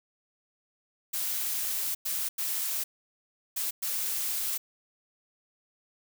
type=noise bursts at uneven times; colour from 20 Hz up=blue; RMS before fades=-31 dBFS; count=5; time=1.13-1.95 / 2.05-2.29 / 2.38-2.84 / 3.56-3.71 / 3.82-4.58 s; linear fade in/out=10 ms; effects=none